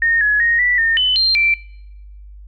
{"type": "tone with pitch steps", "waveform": "sine", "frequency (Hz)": [1841, 1690, 1865, 1964, 1824, 3014, 4173, 2345], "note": ["A#6", "G#6", "A#6", "B6", "A#6", "F#7", "C8", "D7"], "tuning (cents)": [-22, 30, 0, -10, -38, 31, -5, -3], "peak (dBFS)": -12, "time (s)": [0.02, 1.54], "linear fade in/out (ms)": 2, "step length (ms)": 190, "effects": ["noise-tail reverb RT60 0.9 s tail -23 dB re dry", "added 50 Hz sine -35 dBFS peak until 2.47 s"]}